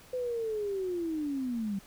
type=linear sweep; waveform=sine; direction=down; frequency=510 to 190.6 Hz; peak=-30 dBFS; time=0.13-1.79 s; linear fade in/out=5 ms; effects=pink hiss -55 dBFS RMS until 1.86 s